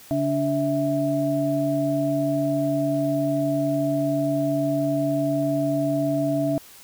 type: tone cluster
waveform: sine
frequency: 141.3 / 288.1 / 657 Hz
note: C#3 / D4 / E5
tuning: +34 / -33 / -6 cents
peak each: -28 / -23 / -24 dBFS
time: 0.11-6.58 s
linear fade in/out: 0 ms
effects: white hiss -47 dBFS RMS until 6.83 s